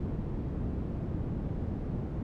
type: low-pass noise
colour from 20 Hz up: white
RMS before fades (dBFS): -34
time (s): 0-2.23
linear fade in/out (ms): 5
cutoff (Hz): 190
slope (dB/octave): 12
effects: none